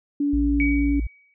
sine tone with pitch glide, 287 to 284.9 Hz, D4 to C#4, -40 to +48 cents, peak -19 dBFS, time 0.2-1 s, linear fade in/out 5 ms, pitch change -12 cents, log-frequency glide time 0.38-0.63 s
sine tone, 56.1 Hz, A1, 34 cents sharp, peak -22 dBFS, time 0.33-1.07 s, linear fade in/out 5 ms
sine tone with exponential decay, 2265 Hz, C#7, 37 cents sharp, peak -21 dBFS, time 0.6-1.34 s, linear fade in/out 1 ms, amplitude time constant 160 ms
effects none

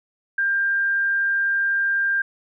sine tone, 1594 Hz, G6, 28 cents sharp, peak -18 dBFS, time 0.38-2.22 s, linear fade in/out 5 ms, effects none

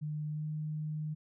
sine tone with pitch glide, 151.4 to 153.42 Hz, D#3 to D#3, -47 to -24 cents, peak -34 dBFS, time 0.01-1.15 s, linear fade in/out 20 ms, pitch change +23 cents, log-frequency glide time 0.3-0.46 s, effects none

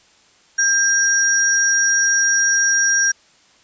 sine tone pair together, 1600 / 5702 Hz, G6 / F8, +35 / +35 cents, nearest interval octave + minor seventh, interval 2200 cents, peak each -16 dBFS, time 0.58-3.12 s, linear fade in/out 10 ms, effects white hiss -53 dBFS RMS until 3.63 s + resampled to 16000 Hz

